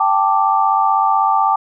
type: chord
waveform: sine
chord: G suspended second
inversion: none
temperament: equal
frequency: 784 / 880 / 1174.7 Hz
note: G5 / A5 / D6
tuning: 0 / 0 / 0 cents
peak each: -16 dBFS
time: 0-1.56 s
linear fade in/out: 5 ms
effects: none